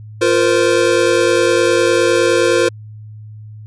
square chord, F suspended fourth, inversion none, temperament equal with one note detuned, 349.2 / 466.2 / 516 Hz, F4 / Bb4 / C5, 0 / 0 / -24 cents, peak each -16 dBFS, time 0.21-2.69 s, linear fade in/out 10 ms, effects added 107 Hz sine -31 dBFS peak until 3.66 s + resampled to 22050 Hz

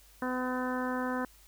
harmonic tone, 253.2 Hz, B3, 43 cents sharp, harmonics 1 / 2 / 3 / 4 / 5 / 6 / 7, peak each -33 / -37 / -41 / -38 / -42 / -40 / -44 dBFS, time 0.22-1.25 s, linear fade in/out 2 ms, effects added 50 Hz sine -59 dBFS peak until 1.47 s + white hiss -60 dBFS RMS until 1.47 s

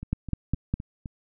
two click trains, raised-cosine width 5 ms, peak -12 / -23 dBFS, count 4 / 5, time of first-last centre 0.13-0.74 / 0.03-1.058 s, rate 4.92 / 3.89 Hz, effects none

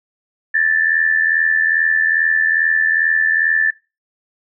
sine tone with amplitude modulation, 1760 Hz, A6, in tune, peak -9 dBFS, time 0.54-3.71 s, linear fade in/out 10 ms, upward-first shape sine, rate 82.4 Hz, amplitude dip 70%, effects noise-tail reverb RT60 0.3 s tail -24 dB re dry

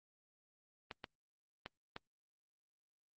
clicks, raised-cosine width 0.3 ms, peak -28 dBFS, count 4, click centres 0.912 / 1.042 / 1.661 / 1.964 s, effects Opus 24 kbps

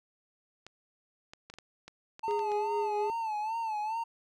clicks, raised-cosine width 0.2 ms, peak -29 dBFS, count 10, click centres 0.666 / 1.335 / 1.5 / 1.539 / 1.586 / 1.88 / 2.194 / 2.31 / 2.393 / 2.518 s
triangle tone with vibrato, 879 Hz, A5, 2 cents flat, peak -29 dBFS, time 2.23-4.04 s, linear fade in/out 10 ms, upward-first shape sine, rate 2.4 Hz, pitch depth 84 cents each way
triangle tone with tremolo, 413.5 Hz, G#4, 8 cents flat, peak -27 dBFS, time 2.28-3.1 s, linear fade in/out 0 ms, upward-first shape triangle, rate 4.4 Hz, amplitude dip 50%
effects none

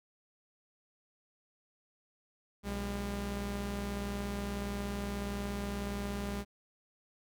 sawtooth tone pair together, 60 / 201.6 Hz, B1 / G3, -49 / +49 cents, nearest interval octave + major sixth, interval 2098 cents, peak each -35 / -33 dBFS, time 2.63-6.45 s, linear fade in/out 50 ms, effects none

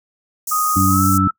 pink high-pass noise, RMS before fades -24 dBFS, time 0.47-1.18 s, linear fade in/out 5 ms, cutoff 5900 Hz, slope 48 dB/octave
sine tone with pitch glide, 1244 to 1318 Hz, D#6 to E6, -1 to -1 cents, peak -16 dBFS, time 0.51-1.31 s, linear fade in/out 10 ms, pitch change +100 cents, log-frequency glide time 0.88-1.03 s
harmonic tone, 95.8 Hz, G2, 39 cents flat, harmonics 1 / 2 / 3, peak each -18 / -18 / -18 dBFS, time 0.76-1.28 s, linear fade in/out 5 ms
effects noise-tail reverb RT60 0.1 s tail -21 dB re dry

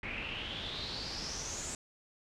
pink noise with low-pass filter sweep, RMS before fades -40 dBFS, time 0.03-1.75 s, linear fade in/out 2 ms, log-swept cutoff 2300 to 7600 Hz, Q 7.3, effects none

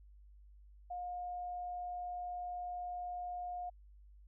sine tone, 714 Hz, F5, 38 cents sharp, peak -39 dBFS, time 0.9-3.7 s, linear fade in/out 10 ms, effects added 50 Hz sine -56 dBFS peak until 4.27 s

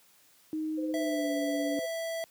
sine tone with pitch glide, 312.1 to 287.9 Hz, D#4 to D4, +5 to -34 cents, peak -30 dBFS, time 0.53-1.79 s, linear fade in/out 0 ms, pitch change -139 cents, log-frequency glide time 0.96-1.32 s
sine tone with tremolo, 514 Hz, C5, 31 cents flat, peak -34 dBFS, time 0.77-1.87 s, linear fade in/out 20 ms, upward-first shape sine, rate 17 Hz, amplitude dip 60%
square tone, 659.3 Hz, E5, in tune, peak -33 dBFS, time 0.94-2.24 s, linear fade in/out 0 ms
effects white hiss -62 dBFS RMS until 2.3 s + high-pass 100 Hz 12 dB/octave

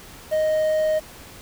triangle tone with quantisation, 622.3 Hz, D#5, in tune, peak -16 dBFS, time 0.31-1 s, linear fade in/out 20 ms, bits 7, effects pink hiss -43 dBFS RMS until 1.41 s

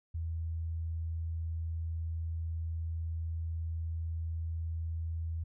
sine tone, 81.9 Hz, E2, 11 cents flat, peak -33 dBFS, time 0.14-5.44 s, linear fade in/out 10 ms, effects none

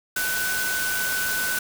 sine tone in noise, 1501 Hz, F#6, 24 cents sharp, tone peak -25 dBFS, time 0.16-1.59 s, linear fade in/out 5 ms, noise white, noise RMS -28 dBFS, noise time 0.16-1.59 s, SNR 0 dB, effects none

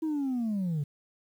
sine linear sweep, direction down, 323.7 to 138.59 Hz, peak -25 dBFS, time 0.02-0.84 s, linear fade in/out 10 ms, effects tanh soft clip ceiling -26 dBFS + 10-bit

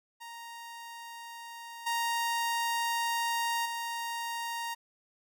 sawtooth tone with level steps, 932.3 Hz, A#5, in tune, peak -39 / -25 / -30 dBFS, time 0.2-4.75 s, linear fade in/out 20 ms, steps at 1.86 / 3.65 s, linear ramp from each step 10 ms, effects none

